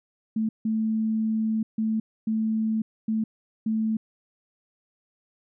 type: tone bursts at uneven times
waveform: sine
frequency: 220 Hz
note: A3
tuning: in tune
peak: -22 dBFS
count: 6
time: 0.36-0.49 / 0.65-1.63 / 1.78-2 / 2.27-2.82 / 3.08-3.24 / 3.66-3.97 s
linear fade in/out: 5 ms
effects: none